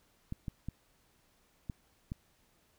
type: clicks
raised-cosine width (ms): 5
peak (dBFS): -25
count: 5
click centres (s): 0.324 / 0.482 / 0.686 / 1.698 / 2.119
effects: pink hiss -70 dBFS RMS until 2.78 s